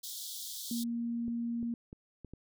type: high-pass noise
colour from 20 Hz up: pink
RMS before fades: -42 dBFS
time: 0.03-0.84 s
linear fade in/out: 10 ms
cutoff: 3300 Hz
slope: 96 dB/octave
type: tone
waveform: sine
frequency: 234.6 Hz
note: A#3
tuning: 11 cents sharp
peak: -32 dBFS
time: 0.71-1.74 s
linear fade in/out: 2 ms
type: clicks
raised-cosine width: 3 ms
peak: -33 dBFS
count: 5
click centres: 1.281 / 1.629 / 1.929 / 2.247 / 2.336 s
effects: none